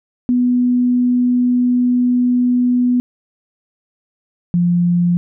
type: tone pair in turn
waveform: sine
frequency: 246.9 / 174.58 Hz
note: B3 / F3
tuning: 0 / 0 cents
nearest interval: tritone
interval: 600 cents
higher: first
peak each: -11 dBFS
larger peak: neither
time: 0.29-3 / 4.54-5.17 s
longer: first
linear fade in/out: 0 ms
effects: none